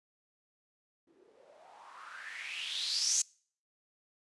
violet noise with low-pass filter sweep, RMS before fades -38 dBFS, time 1.07-3.22 s, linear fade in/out 5 ms, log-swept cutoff 310 to 6800 Hz, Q 6.1, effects noise-tail reverb RT60 0.5 s tail -26 dB re dry + resampled to 24000 Hz

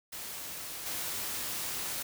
white noise with level steps, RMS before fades -41 / -36 dBFS, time 0.12-2.03 s, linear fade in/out 10 ms, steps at 0.86 s, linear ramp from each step 2 ms, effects none

